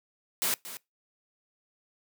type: noise with echo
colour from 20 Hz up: white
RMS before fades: -28 dBFS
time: 0.42-0.54 s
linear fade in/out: 0 ms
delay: 230 ms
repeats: 1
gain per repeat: -13 dB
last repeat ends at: 0.77 s
effects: noise-tail reverb RT60 0.2 s tail -23 dB re dry + high-pass 150 Hz 12 dB/octave